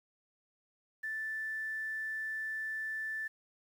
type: tone with quantisation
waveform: sine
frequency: 1760 Hz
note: A6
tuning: in tune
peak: -35 dBFS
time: 1.03-3.28 s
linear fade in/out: 10 ms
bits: 10
effects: none